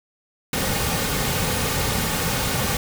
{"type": "noise with comb filter", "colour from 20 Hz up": "pink", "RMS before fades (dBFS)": -23, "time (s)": [0.53, 2.77], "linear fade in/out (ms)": 2, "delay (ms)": 3, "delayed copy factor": -0.5, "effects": []}